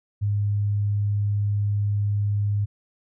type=tone; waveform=sine; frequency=102.6 Hz; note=G#2; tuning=21 cents flat; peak=-20 dBFS; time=0.21-2.66 s; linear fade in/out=20 ms; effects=none